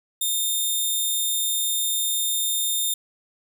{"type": "tone", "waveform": "10% pulse", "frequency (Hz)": 3634, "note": "A#7", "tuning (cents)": -45, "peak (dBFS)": -14, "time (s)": [0.21, 2.94], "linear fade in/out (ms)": 5, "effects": ["9-bit"]}